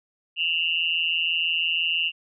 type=tone with amplitude modulation; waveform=sine; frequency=2794 Hz; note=F7; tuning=in tune; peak=-17 dBFS; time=0.36-2.12 s; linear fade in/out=50 ms; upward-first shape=sine; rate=166 Hz; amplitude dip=100%; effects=none